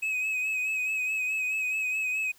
triangle tone with vibrato, 2545 Hz, D#7, 39 cents sharp, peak -25 dBFS, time 0.02-2.32 s, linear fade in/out 10 ms, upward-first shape sine, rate 4.7 Hz, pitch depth 38 cents each way, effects white hiss -59 dBFS RMS until 2.38 s

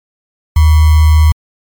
sine tone with sample-and-hold, 77.78 Hz, D#2, in tune, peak -3 dBFS, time 0.56-1.32 s, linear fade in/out 5 ms, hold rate 1050 Hz, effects MP3 96 kbps

